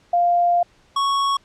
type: tone pair in turn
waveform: sine / square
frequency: 698.5 / 1108.8 Hz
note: F5 / C#6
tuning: 0 / 0 cents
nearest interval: minor sixth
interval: 800 cents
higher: second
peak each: -14 / -18 dBFS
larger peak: first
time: 0.13-0.63 / 0.96-1.37 s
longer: first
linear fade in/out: 5 ms
effects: pink hiss -56 dBFS RMS until 1.44 s + low-pass 6000 Hz 12 dB/octave